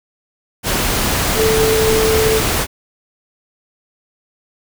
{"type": "tone in noise", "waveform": "sine", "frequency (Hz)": 440, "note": "A4", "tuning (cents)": 0, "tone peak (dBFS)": -13, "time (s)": [1.35, 2.42], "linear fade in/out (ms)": 50, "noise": "pink", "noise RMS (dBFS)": -17, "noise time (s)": [0.63, 2.67], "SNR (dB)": 1, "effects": []}